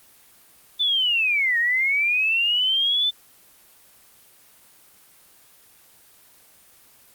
sine linear two-way sweep, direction down then up, 3549 to 1838 to 3549 Hz, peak -18 dBFS, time 0.79-3.11 s, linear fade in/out 20 ms, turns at 1.58 s, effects white hiss -53 dBFS RMS until 7.14 s + Opus 24 kbps

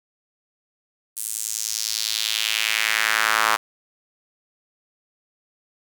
square tone with high-pass filter sweep, 55 Hz, A1, in tune, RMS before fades -23 dBFS, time 1.16-3.57 s, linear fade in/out 20 ms, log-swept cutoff 9600 to 1100 Hz, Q 2.1, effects none

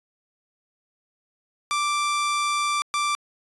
sawtooth tone bursts at uneven times, 1174.7 Hz, D6, in tune, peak -18 dBFS, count 2, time 1.71-2.82 / 2.94-3.15 s, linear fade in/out 0 ms, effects resampled to 24000 Hz

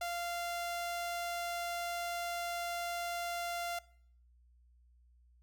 sawtooth tone, 693 Hz, F5, 14 cents flat, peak -32 dBFS, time 0.01-3.79 s, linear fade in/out 5 ms, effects noise-tail reverb RT60 0.6 s tail -21 dB re dry + added 60 Hz sine -62 dBFS peak until 5.42 s

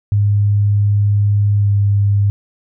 sine tone with pitch glide, 102.5 to 101.15 Hz, G#2 to G#2, -22 to -45 cents, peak -10 dBFS, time 0.12-2.3 s, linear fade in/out 0 ms, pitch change -23 cents, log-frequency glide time 1.59-1.69 s, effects none

